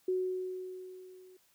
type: tone with level ramp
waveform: sine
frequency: 370 Hz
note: F#4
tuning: in tune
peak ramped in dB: -27 to -54 dBFS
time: 0.08-1.37 s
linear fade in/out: 5 ms
effects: white hiss -69 dBFS RMS until 1.54 s